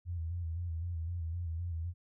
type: tone with vibrato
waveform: sine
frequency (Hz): 84.4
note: E2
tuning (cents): +41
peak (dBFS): -34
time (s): 0.05-1.94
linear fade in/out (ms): 50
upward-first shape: square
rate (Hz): 3.9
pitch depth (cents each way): 58
effects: none